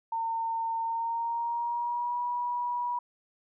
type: tone with pitch glide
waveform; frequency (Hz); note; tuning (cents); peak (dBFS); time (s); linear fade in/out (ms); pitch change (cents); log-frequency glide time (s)
sine; 910 to 969.7; A#5 to B5; -42 to -32; -28; 0.12-2.99; 5; +110; 0.81-2.2
effects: none

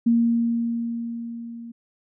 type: tone with level ramp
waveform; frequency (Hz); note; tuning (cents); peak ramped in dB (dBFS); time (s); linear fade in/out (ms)
sine; 233.1; A#3; 0; -14 to -35; 0.06-1.72; 10
effects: none

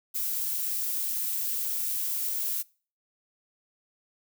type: noise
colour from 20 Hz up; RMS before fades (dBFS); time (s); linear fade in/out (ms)
violet; -30; 0.14-2.63; 20
effects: noise-tail reverb RT60 0.4 s tail -24 dB re dry

